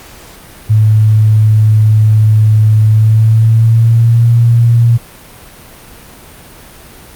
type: tone with pitch glide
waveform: sine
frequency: 108.2 to 117.31 Hz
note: A2 to A#2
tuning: -29 to +11 cents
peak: -4 dBFS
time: 0.69-4.98 s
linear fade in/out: 20 ms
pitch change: +140 cents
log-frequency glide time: 2.85-4.31 s
effects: pink hiss -35 dBFS RMS until 7.15 s + Opus 48 kbps